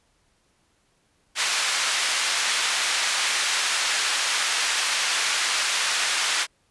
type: band-pass noise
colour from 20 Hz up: pink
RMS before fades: -24 dBFS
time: 1.35-6.47 s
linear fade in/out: 50 ms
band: 1500 to 7900 Hz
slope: 12 dB/octave
effects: pink hiss -66 dBFS RMS until 6.7 s + resampled to 24000 Hz